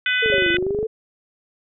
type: harmonic tone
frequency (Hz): 500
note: B4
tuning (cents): +21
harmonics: 3 / 4 / 5 / 6 / 7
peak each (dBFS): -21 / -23 / -25 / -27 / -28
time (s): 0.06-0.57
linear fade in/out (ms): 2
type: exponential two-way sweep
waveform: sine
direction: down then up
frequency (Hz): 466.2 to 337.2 to 448.2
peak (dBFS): -20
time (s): 0.22-0.87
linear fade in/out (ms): 10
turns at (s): 0.5
type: click train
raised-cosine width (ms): 2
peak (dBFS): -17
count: 15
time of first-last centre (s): 0.26-0.829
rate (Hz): 24.6
type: tone with exponential decay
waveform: sine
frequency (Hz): 553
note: C#5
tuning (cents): -4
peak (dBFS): -17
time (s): 0.32-0.69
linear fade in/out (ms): 5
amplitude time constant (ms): 79
effects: none